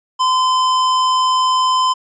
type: tone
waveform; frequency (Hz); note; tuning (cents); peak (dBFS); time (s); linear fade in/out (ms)
square; 1025; C6; -36; -13; 0.19-1.94; 20
effects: resampled to 16000 Hz